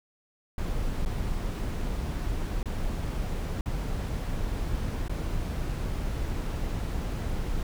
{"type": "noise with dropouts", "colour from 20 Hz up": "brown", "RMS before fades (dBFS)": -30, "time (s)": [0.58, 7.63], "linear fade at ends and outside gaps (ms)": 2, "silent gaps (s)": [[1.051, 1.059], [2.63, 2.657], [3.61, 3.658], [5.082, 5.095]], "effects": []}